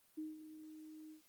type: tone with ADSR envelope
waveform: sine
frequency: 311.1 Hz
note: D#4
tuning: in tune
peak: -40 dBFS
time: 0.17-1.22 s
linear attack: 15 ms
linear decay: 180 ms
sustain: -11 dB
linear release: 110 ms
effects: white hiss -71 dBFS RMS until 1.28 s + Opus 24 kbps